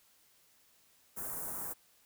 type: band-stop noise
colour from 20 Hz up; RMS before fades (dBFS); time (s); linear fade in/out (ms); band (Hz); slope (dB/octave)
white; -40; 1.16-1.74; 20; 1400 to 8500; 24
effects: white hiss -67 dBFS RMS until 2.05 s